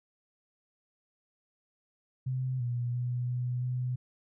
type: tone with pitch steps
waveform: sine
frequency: 129.1 / 121.1 / 123.1 / 123.9 / 125.6 Hz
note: C3 / B2 / B2 / B2 / B2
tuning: -23 / -34 / -5 / +6 / +30 cents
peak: -29 dBFS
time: 2.26-3.96 s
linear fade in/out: 10 ms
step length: 340 ms
effects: none